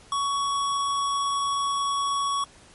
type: tone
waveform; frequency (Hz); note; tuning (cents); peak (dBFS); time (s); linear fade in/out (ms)
square; 1120; C#6; +18; -24; 0.12-2.44; 2
effects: pink hiss -52 dBFS RMS until 2.74 s + MP3 48 kbps